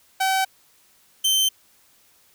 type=tone pair in turn; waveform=sawtooth; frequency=765 / 3101 Hz; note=G5 / G7; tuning=-42 / -19 cents; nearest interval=2 octaves; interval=2423 cents; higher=second; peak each=-15 / -14 dBFS; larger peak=second; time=0.2-0.45 / 1.24-1.49 s; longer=neither; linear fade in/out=10 ms; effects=white hiss -58 dBFS RMS until 2.34 s